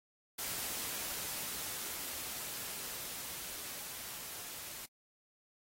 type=noise with level ramp; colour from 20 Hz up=white; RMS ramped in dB=-39 to -46 dBFS; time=0.38-4.86 s; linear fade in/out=10 ms; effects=AAC 48 kbps